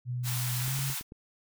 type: tone with pitch glide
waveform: sine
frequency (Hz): 123.47 to 135.42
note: B2 to C#3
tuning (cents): 0 to -40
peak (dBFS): -30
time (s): 0.05-0.95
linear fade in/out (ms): 50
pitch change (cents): +160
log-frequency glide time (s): 0.59-0.76
type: high-pass noise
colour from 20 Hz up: white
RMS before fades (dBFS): -35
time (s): 0.23-1.03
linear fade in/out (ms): 50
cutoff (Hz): 700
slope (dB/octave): 48
type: click train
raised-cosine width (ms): 3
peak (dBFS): -32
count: 5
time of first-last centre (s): 0.68-1.121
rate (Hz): 9.07
effects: none